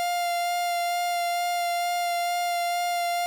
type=tone with vibrato; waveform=45% pulse; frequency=699 Hz; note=F5; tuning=1 cent sharp; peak=-24 dBFS; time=0-3.26 s; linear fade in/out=0 ms; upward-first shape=sine; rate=2.2 Hz; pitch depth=11 cents each way; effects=none